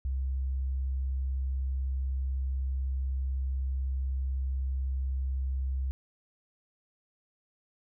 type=tone; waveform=sine; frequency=66 Hz; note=C2; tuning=16 cents sharp; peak=-28 dBFS; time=0.05-5.91 s; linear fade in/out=0 ms; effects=none